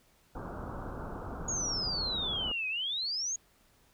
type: low-pass noise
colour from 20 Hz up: pink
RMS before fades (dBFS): -40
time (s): 0.35-2.52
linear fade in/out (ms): 5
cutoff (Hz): 1500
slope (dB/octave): 96
type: exponential two-way sweep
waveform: sine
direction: down then up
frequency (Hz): 6760 to 2489 to 6760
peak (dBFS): -31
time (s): 1.48-3.36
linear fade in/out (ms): 5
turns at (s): 2.68
effects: pink hiss -66 dBFS RMS until 3.93 s